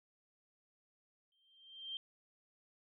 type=tone with exponential growth; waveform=sine; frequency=3158 Hz; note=G7; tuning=12 cents sharp; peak=-38 dBFS; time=1.32-1.97 s; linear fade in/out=1 ms; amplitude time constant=140 ms; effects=none